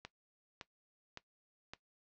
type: click train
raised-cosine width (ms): 0.2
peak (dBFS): -27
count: 4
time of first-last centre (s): 0.05-1.735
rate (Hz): 1.78
effects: noise-tail reverb RT60 0.1 s tail -17 dB re dry + low-pass 5000 Hz 12 dB/octave